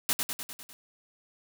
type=noise with echo; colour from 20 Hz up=white; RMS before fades=-26 dBFS; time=0.09-0.13 s; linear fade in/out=0 ms; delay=100 ms; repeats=6; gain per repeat=-4 dB; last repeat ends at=0.73 s; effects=none